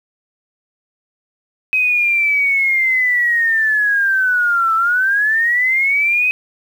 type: linear two-way sweep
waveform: sine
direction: down then up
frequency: 2536 to 1314 to 2536 Hz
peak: -12 dBFS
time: 1.73-6.31 s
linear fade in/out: 0 ms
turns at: 4.75 s
effects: 7-bit